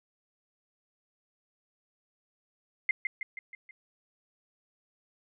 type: tone with echo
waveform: sine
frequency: 2093 Hz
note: C7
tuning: in tune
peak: -22 dBFS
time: 2.89-2.91 s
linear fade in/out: 2 ms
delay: 160 ms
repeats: 5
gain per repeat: -5 dB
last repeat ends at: 3.71 s
effects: none